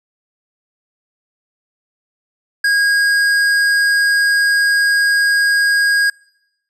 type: tone with hard clipping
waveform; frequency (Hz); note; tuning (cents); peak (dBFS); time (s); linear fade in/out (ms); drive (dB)
sine; 1635; G#6; -28; -13; 2.64-6.1; 5; 11
effects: noise-tail reverb RT60 0.9 s tail -26 dB re dry